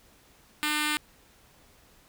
5% pulse tone with notch filter, 300.9 Hz, D4, 42 cents sharp, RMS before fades -28 dBFS, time 0.63-0.97 s, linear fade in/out 0 ms, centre 620 Hz, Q 1.1, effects pink hiss -59 dBFS RMS until 2.08 s

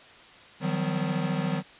square tone cluster, 155.2 / 176.6 / 190.5 / 251.3 Hz, D#3 / F3 / G3 / B3, -4 / +20 / -49 / +30 cents, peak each -31 / -32 / -32 / -35 dBFS, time 0.6-1.63 s, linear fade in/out 50 ms, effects white hiss -50 dBFS RMS until 1.79 s + resampled to 8000 Hz

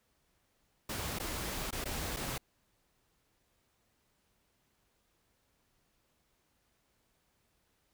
pink noise with dropouts, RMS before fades -38 dBFS, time 0.89-2.38 s, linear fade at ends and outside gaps 5 ms, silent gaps 1.188-1.198 / 1.708-1.726 / 1.843-1.855 / 2.164-2.168 s, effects pink hiss -75 dBFS RMS until 7.93 s

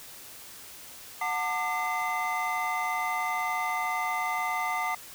triangle tone cluster, 735 / 897 / 1195 / 2054 Hz, F#5 / A5 / D6 / C7, -12 / +33 / +30 / -33 cents, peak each -31 dBFS, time 1.21-4.95 s, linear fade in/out 5 ms, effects white hiss -46 dBFS RMS until 5.14 s

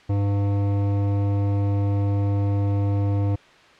sine tone with hard clipping, 100.5 Hz, G2, 44 cents sharp, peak -21 dBFS, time 0.09-3.36 s, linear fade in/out 10 ms, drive 14 dB, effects white hiss -50 dBFS RMS until 3.79 s + low-pass 3000 Hz 12 dB/octave

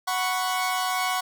sawtooth chord, F# suspended fourth, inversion none, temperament equal, 740 / 987.8 / 1108.7 Hz, F#5 / B5 / C#6, 0 / 0 / 0 cents, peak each -23 / -29 / -24 dBFS, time 0.07-1.21 s, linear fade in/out 10 ms, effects none

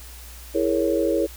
sine chord, A# half-diminished seventh, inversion second, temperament equal with one note detuned, 329.6 / 415.3 / 468.1 / 554.4 Hz, E4 / G#4 / A#4 / C#5, 0 / 0 / +7 / 0 cents, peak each -23 / -25 / -25 / -24 dBFS, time 0.54-1.27 s, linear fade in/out 20 ms, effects added 60 Hz sine -40 dBFS peak until 1.36 s + white hiss -44 dBFS RMS until 1.36 s

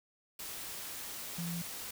sine tone in noise, 170.3 Hz, F3, 43 cents flat, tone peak -36 dBFS, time 1.38-1.62 s, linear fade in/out 5 ms, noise white, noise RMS -43 dBFS, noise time 0.39-1.91 s, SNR +4 dB, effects none

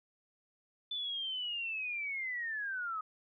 sine linear sweep, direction down, 3520 to 1246 Hz, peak -35 dBFS, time 0.91-3.01 s, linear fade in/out 5 ms, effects none

